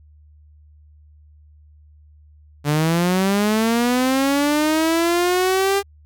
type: linear sweep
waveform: sawtooth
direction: up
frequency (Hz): 143.7 to 401.3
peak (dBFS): -12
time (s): 2.64-5.83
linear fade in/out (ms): 50
effects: added 75 Hz sine -46 dBFS peak until 6.05 s